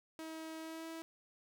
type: tone with pitch glide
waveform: sawtooth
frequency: 320 to 326 Hz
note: D#4 to E4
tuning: +49 to -19 cents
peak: -40 dBFS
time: 0.19-1.02 s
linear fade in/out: 0 ms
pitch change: +32 cents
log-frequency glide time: 0.59-0.87 s
effects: none